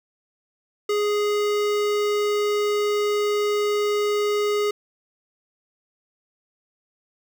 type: tone with notch filter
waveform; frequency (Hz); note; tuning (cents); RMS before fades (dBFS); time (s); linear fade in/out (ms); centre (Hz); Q
square; 415.3; G#4; 0; -22; 0.89-4.71; 5; 11000; 0.83
effects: none